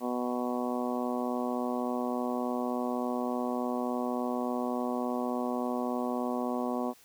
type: harmonic tone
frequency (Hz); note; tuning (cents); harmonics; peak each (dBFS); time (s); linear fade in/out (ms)
123.47; B2; 0; 2 / 3 / 4 / 5 / 6 / 7 / 8 / 9; -32 / -38 / -38 / -38 / -38 / -44 / -42 / -42; 0-6.94; 50
effects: white hiss -59 dBFS RMS until 7.04 s